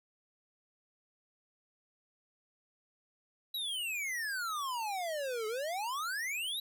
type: exponential two-way sweep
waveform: square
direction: down then up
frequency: 3963 to 422.5 to 3963 Hz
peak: -35 dBFS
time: 3.54-6.6 s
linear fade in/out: 5 ms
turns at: 5.47 s
effects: none